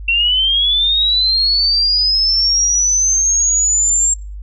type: linear sweep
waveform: sine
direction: up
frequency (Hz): 2700 to 7459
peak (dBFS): -11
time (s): 0.08-4.14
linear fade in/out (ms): 5
effects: noise-tail reverb RT60 0.3 s tail -25 dB re dry + added 50 Hz sine -26 dBFS peak until 4.42 s